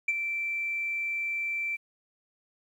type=tone with ADSR envelope; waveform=sine; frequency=2340 Hz; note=D7; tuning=7 cents flat; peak=-19 dBFS; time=0.08-1.77 s; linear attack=6 ms; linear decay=35 ms; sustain=-9 dB; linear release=21 ms; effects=tanh soft clip ceiling -20 dBFS + 10-bit